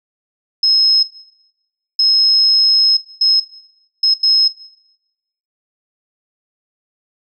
sine tone bursts at uneven times, 5160 Hz, E8, 38 cents flat, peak -9 dBFS, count 5, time 0.63-1.03 / 1.99-2.97 / 3.21-3.4 / 4.03-4.14 / 4.23-4.48 s, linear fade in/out 5 ms, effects noise-tail reverb RT60 1.0 s tail -19 dB re dry

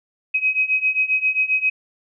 sine beating tone pair, 2529 / 2536.5 Hz, D#7 / D#7, +28 / +33 cents, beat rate 7.5 Hz, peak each -21 / -19 dBFS, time 0.34-1.7 s, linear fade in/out 10 ms, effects none

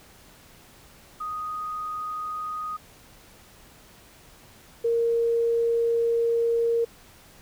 sine tone pair in turn, 1244.5 / 464.7 Hz, D#6 / A#4, 0 / -5 cents, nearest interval octave + perfect fourth, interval 1705 cents, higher first, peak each -29 / -20 dBFS, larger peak second, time 1.2-2.77 / 4.84-6.85 s, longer second, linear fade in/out 10 ms, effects pink hiss -52 dBFS RMS until 7.41 s

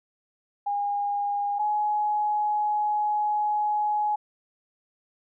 sine tone pair in turn, 814 / 840.3 Hz, G#5 / G#5, -35 / +20 cents, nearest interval minor second, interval 55 cents, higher second, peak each -24 / -22 dBFS, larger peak second, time 0.66-1.59 / 1.59-4.16 s, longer second, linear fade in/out 10 ms, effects none

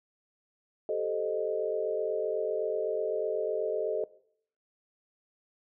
sine chord, A half-diminished seventh, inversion third, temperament equal with one note detuned, 392 / 440 / 523.3 / 618.3 Hz, G4 / A4 / C5 / Eb5, 0 / 0 / 0 / -11 cents, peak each -36 / -31 / -37 / -32 dBFS, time 0.89-4.04 s, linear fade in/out 2 ms, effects noise-tail reverb RT60 0.6 s tail -19 dB re dry

